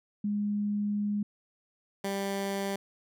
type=tone pair in turn; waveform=sine / 15% pulse; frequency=206.4 / 197.19 Hz; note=G#3 / G3; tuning=-10 / +10 cents; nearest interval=minor second; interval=80 cents; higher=first; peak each=-27 / -24 dBFS; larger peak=second; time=0.24-1.23 / 2.04-2.76 s; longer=first; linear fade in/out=5 ms; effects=none